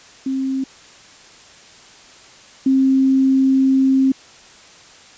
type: tone pair in turn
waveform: sine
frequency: 266.2 / 266.2 Hz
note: C4 / C4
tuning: +30 / +30 cents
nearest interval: unison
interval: 0 cents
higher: neither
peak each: -18 / -11 dBFS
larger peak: second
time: 0.26-0.64 / 2.66-4.12 s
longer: second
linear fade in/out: 5 ms
effects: white hiss -44 dBFS RMS until 5.17 s + resampled to 16000 Hz